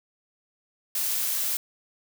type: noise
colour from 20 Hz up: blue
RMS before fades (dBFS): -27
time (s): 0.95-1.57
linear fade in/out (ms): 2
effects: none